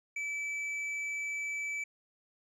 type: tone with hard clipping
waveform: sine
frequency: 2307 Hz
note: D7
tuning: 31 cents flat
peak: -35 dBFS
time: 0.16-1.84 s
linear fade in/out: 5 ms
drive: 5 dB
effects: resampled to 32000 Hz